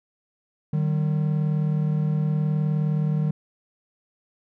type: tone pair together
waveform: triangle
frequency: 152.24 / 191.5 Hz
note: D#3 / G3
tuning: -37 / -40 cents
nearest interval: major third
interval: 397 cents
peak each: -19 / -26 dBFS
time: 0.73-3.31 s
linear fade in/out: 5 ms
effects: none